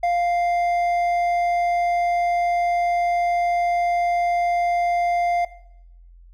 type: tone with hard clipping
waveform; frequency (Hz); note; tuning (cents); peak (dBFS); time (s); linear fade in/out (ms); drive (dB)
sine; 698.5; F5; 0; -19; 0.03-5.45; 5; 5
effects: noise-tail reverb RT60 0.8 s tail -18 dB re dry + added 43 Hz sine -44 dBFS peak until 6.33 s